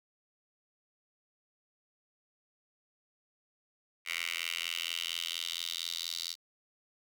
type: tone with high-pass filter sweep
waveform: 10% pulse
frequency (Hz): 84.3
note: E2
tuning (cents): +39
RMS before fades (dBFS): -37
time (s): 4.05-6.36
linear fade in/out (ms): 50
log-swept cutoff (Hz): 2300 to 4200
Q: 3.8
effects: none